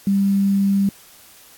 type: tone with quantisation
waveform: sine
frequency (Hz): 197.6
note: G3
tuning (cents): +14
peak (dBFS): -14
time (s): 0.07-0.89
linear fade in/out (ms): 2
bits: 7
effects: white hiss -47 dBFS RMS until 1.57 s + AAC 64 kbps